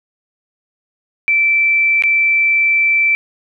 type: tone with dropouts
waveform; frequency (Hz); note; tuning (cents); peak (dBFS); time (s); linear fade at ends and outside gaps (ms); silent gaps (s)
sine; 2331; D7; -14; -10; 1.28-3.15; 0; 2.023-2.037
effects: none